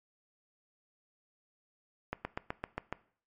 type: slowing click train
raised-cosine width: 0.5 ms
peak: -19 dBFS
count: 7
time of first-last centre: 2.13-2.926 s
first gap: 120 ms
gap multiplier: 1.04
effects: noise-tail reverb RT60 0.5 s tail -19 dB re dry + MP3 48 kbps